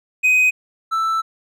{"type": "tone pair in turn", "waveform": "triangle", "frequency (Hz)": [2508, 1323.6], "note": ["D#7", "E6"], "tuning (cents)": [13, 7], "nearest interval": "major seventh", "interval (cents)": 1106, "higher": "first", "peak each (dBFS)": [-10, -15], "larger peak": "first", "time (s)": [[0.23, 0.51], [0.91, 1.22]], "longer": "second", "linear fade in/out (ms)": 20, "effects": []}